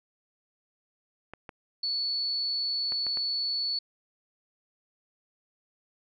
clicks, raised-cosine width 0.5 ms, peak -26 dBFS, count 5, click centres 1.336 / 1.492 / 2.922 / 3.067 / 3.172 s
sine tone, 4435 Hz, C#8, in tune, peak -27 dBFS, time 1.83-3.79 s, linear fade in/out 5 ms
effects none

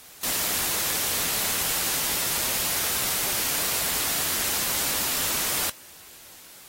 white noise, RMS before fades -26 dBFS, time 0.23-5.7 s, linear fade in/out 5 ms, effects white hiss -47 dBFS RMS until 6.68 s + AAC 48 kbps

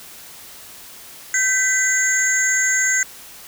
sine tone cluster, 1547 / 1993 / 6590 / 7220 Hz, G6 / B6 / G#8 / A8, -23 / +15 / -14 / +44 cents, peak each -21 dBFS, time 1.34-3.03 s, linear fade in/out 2 ms, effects white hiss -40 dBFS RMS until 3.47 s

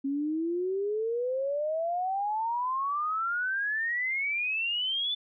sine exponential sweep, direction up, 270.4 to 3520 Hz, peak -27 dBFS, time 0.04-5.15 s, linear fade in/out 10 ms, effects none

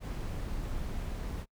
brown noise, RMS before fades -36 dBFS, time 0-1.46 s, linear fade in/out 50 ms, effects noise-tail reverb RT60 0.1 s tail -25 dB re dry

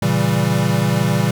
square chord, A# diminished seventh, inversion none, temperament equal, 116.54 / 138.59 / 164.81 / 196 Hz, A#2 / C#3 / E3 / G3, 0 / 0 / 0 / 0 cents, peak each -21 dBFS, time 0.02-1.31 s, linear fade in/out 5 ms, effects none

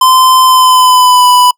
square tone with pitch glide, 1031 to 992.4 Hz, C6 to B5, -26 to +8 cents, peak -4 dBFS, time 0.01-1.51 s, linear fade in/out 5 ms, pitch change -66 cents, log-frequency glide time 0.45-1.27 s, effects noise-tail reverb RT60 0.1 s tail -26 dB re dry

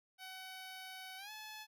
10% pulse tone with pitch glide, 753 to 860 Hz, F#5 to A5, +30 to -40 cents, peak -39 dBFS, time 0.18-1.67 s, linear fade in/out 50 ms, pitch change +230 cents, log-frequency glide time 1.17-1.31 s, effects none

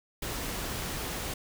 pink noise, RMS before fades -35 dBFS, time 0.22-1.34 s, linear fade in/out 5 ms, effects none

